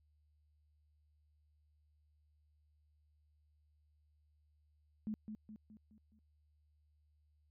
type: tone with echo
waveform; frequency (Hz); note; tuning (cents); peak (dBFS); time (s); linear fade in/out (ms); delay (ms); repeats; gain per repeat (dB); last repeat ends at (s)
sine; 214.8; A3; -41; -37; 5.07-5.14; 0; 210; 5; -6; 6.19
effects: added 75 Hz sine -70 dBFS peak until 7.5 s